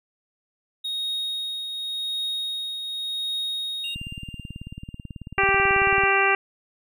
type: tone with tremolo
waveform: triangle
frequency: 3740 Hz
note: A#7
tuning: 5 cents sharp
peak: -23 dBFS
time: 0.84-3.95 s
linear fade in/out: 10 ms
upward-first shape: triangle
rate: 0.89 Hz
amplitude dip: 45%
type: tone with exponential decay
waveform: triangle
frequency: 2794 Hz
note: F7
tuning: in tune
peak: -29 dBFS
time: 3.84-5.64 s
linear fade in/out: 2 ms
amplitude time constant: 390 ms
type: click train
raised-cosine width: 5 ms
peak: -23 dBFS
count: 39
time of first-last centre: 3.96-6.037 s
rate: 18.3 Hz
type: harmonic tone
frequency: 392 Hz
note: G4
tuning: in tune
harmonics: 1 / 2 / 3 / 4 / 5 / 6 / 7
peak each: -25 / -25 / -25 / -25 / -25 / -25 / -25 dBFS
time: 5.38-6.35 s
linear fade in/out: 2 ms
effects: none